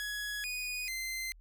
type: tone with pitch steps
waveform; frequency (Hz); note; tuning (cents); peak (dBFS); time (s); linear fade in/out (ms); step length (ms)
sawtooth; 1679 / 2474 / 2075; G#6 / D#7 / C7; +18 / -10 / -15; -32; 0-1.32; 0; 440
effects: added 41 Hz sine -53 dBFS peak until 1.4 s